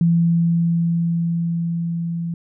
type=tone with level ramp; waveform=sine; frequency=168.6 Hz; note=E3; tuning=39 cents sharp; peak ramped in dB=-12 to -22 dBFS; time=0.01-2.34 s; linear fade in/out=2 ms; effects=none